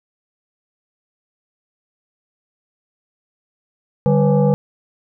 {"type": "tone with frequency modulation", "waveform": "sine", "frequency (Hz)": 146.83, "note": "D3", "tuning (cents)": 0, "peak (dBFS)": -11, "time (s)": [4.06, 4.54], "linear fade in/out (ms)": 0, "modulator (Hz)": 342, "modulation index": 1.3, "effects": []}